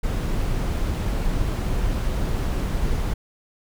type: noise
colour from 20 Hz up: brown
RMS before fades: -23 dBFS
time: 0.03-3.14 s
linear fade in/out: 10 ms
effects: none